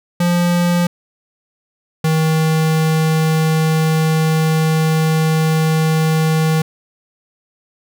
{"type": "tone pair in turn", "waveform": "square", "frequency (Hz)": [174.61, 158.58], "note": ["F3", "D#3"], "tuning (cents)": [0, 33], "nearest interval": "major second", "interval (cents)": 167, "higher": "first", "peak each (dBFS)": -13, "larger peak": "neither", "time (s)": [[0.2, 0.87], [2.04, 6.62]], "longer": "second", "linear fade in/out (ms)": 5, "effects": []}